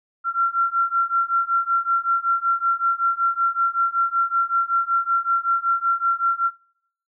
sine beating tone pair, 1364 / 1369.3 Hz, F6 / F6, -41 / -35 cents, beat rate 5.3 Hz, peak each -21 / -21 dBFS, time 0.24-6.51 s, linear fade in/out 50 ms, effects noise-tail reverb RT60 0.7 s tail -26 dB re dry

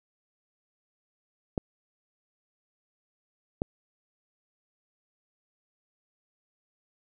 clicks, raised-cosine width 2 ms, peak -14 dBFS, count 2, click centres 1.578 / 3.619 s, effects none

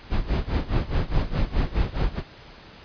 brown noise with tremolo, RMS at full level -20 dBFS, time 0.09-2.23 s, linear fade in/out 50 ms, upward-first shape sine, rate 4.8 Hz, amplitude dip 90%, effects pink hiss -46 dBFS RMS until 2.84 s + resampled to 11025 Hz

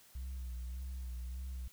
sine tone with vibrato, 62.6 Hz, B1, 24 cents sharp, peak -37 dBFS, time 0.15-1.68 s, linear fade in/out 5 ms, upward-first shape sine, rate 1.7 Hz, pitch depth 61 cents each way, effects tanh soft clip ceiling -38 dBFS + white hiss -62 dBFS RMS until 1.72 s

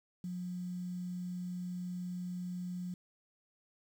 sine tone with quantisation, 179.4 Hz, F3, 47 cents sharp, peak -37 dBFS, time 0.24-2.94 s, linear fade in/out 2 ms, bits 10, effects none

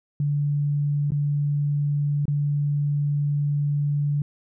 sine tone with dropouts, 145.1 Hz, D3, 21 cents flat, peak -20 dBFS, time 0.2-4.22 s, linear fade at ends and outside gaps 2 ms, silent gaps 1.106-1.119 / 2.255-2.28 s, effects none

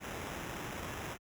pink noise with sample-and-hold, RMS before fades -41 dBFS, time 0-1.18 s, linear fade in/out 50 ms, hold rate 4410 Hz, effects high-pass 60 Hz 12 dB/octave

